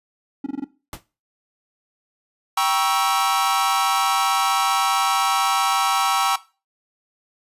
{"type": "tone bursts", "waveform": "triangle", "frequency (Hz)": 277.9, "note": "C#4", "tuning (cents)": 4, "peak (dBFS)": -20, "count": 5, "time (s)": [0.44, 0.644], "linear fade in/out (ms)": 5, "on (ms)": 24, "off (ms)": 21}
{"type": "noise with exponential decay", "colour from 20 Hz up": "pink", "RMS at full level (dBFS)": -28, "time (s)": [0.93, 1.03], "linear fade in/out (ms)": 1, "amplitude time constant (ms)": 20}
{"type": "chord", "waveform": "45% pulse", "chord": "G diminished seventh", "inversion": "none", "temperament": "equal with one note detuned", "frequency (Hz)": [784, 950.3, 1108.7, 1318.5], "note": ["G5", "Bb5", "Db6", "Fb6"], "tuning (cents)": [0, 33, 0, 0], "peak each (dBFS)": -23, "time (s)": [2.57, 6.36], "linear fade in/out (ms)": 5}
{"effects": ["noise-tail reverb RT60 0.3 s tail -17 dB re dry", "resampled to 32000 Hz"]}